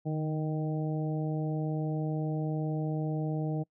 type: harmonic tone with a mistuned harmonic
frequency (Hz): 155.7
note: D#3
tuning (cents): +2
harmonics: 1 / 2 / 3 / 4 / 5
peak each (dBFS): -30 / -36 / -40 / -42 / -44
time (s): 0.05-3.64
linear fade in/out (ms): 20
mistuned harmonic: 1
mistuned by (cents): -27
effects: noise-tail reverb RT60 0.1 s tail -26 dB re dry